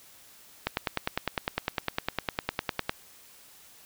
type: click train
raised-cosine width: 0.3 ms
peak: -10 dBFS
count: 23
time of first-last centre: 0.67-2.894 s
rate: 9.89 Hz
effects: white hiss -54 dBFS RMS until 3.85 s